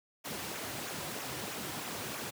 pink noise with flanger, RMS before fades -39 dBFS, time 0.24-2.31 s, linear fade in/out 20 ms, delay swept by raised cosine 0.21 to 4.81 ms, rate 3.1 Hz, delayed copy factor -0.5, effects high-pass 150 Hz 12 dB/octave

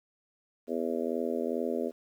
harmonic tone, 82.41 Hz, E2, in tune, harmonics 3 / 4 / 5 / 6 / 7 / 8, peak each -34 / -37 / -34 / -36 / -37 / -41 dBFS, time 0.67-1.92 s, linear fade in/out 50 ms, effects 10-bit

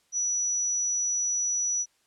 sine tone, 5890 Hz, F#8, 9 cents flat, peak -24 dBFS, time 0.12-1.86 s, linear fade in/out 50 ms, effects white hiss -68 dBFS RMS until 2.06 s + low-pass 9000 Hz 12 dB/octave

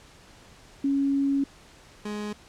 sine / 30% pulse tone pair in turn, 277.2 / 208.9 Hz, C#4 / G#3, 0 / +10 cents, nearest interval perfect fourth, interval 490 cents, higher first, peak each -21 / -28 dBFS, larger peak first, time 0.84-1.44 / 2.05-2.33 s, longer first, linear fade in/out 5 ms, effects pink hiss -52 dBFS RMS until 2.48 s + low-pass 8000 Hz 12 dB/octave

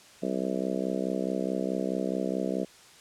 harmonic tone, 64.7 Hz, C2, 19 cents flat, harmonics 3 / 4 / 5 / 6 / 7 / 8 / 9 / 10, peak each -33 / -34 / -35 / -36 / -36 / -37 / -38 / -38 dBFS, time 0.22-2.65 s, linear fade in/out 10 ms, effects white hiss -53 dBFS RMS until 3 s + low-pass 8000 Hz 12 dB/octave

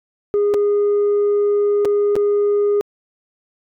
sine tone with dropouts, 410.4 Hz, G#4, 21 cents flat, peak -11 dBFS, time 0.34-2.81 s, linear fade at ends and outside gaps 0 ms, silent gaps 0.539-0.543 / 1.849-1.854 / 2.155-2.164 s, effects tanh soft clip ceiling -12 dBFS

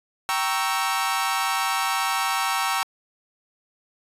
sawtooth chord, G diminished seventh, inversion none, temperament equal with one note detuned, 778.6 / 932.3 / 1108.7 / 1318.5 Hz, G5 / Bb5 / Db6 / Fb6, -12 / 0 / 0 / 0 cents, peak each -24 dBFS, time 0.29-2.83 s, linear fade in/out 0 ms, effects resampled to 32000 Hz

